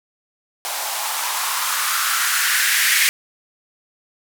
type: noise with band-pass filter sweep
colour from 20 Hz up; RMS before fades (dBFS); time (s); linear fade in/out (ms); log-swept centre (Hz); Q
violet; -20; 0.65-3.09; 0; 740 to 2000; 3.5
effects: none